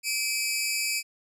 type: tone pair together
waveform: 15% pulse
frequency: 2328 / 2543 Hz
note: D7 / D#7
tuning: -16 / +37 cents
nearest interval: major second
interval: 153 cents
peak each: -22 dBFS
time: 0.03-1.03 s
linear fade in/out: 50 ms
effects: none